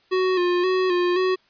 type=tone with vibrato; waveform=square; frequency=363.3 Hz; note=F#4; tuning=32 cents flat; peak=-19 dBFS; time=0.11-1.36 s; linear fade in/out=20 ms; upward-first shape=square; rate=1.9 Hz; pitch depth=41 cents each way; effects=white hiss -60 dBFS RMS until 1.49 s + resampled to 11025 Hz